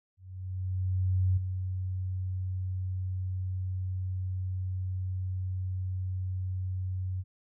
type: tone with ADSR envelope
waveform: sine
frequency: 92.9 Hz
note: F#2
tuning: 7 cents sharp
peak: -22 dBFS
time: 0.17-7.24 s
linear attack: 1200 ms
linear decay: 9 ms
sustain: -8 dB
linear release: 41 ms
effects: none